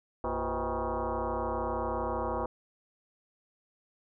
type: tone with frequency modulation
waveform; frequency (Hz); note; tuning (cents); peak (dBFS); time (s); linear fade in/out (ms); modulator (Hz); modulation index
sine; 233.9; A#3; +6; -29; 0.24-2.46; 2; 145; 6.4
effects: none